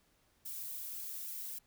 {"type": "noise with flanger", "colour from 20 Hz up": "violet", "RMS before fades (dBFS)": -43, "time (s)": [0.45, 1.59], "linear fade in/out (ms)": 10, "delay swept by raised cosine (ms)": [1.2, 2.6], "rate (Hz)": 3.6, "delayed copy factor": 0.8, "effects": ["pink hiss -72 dBFS RMS until 1.66 s"]}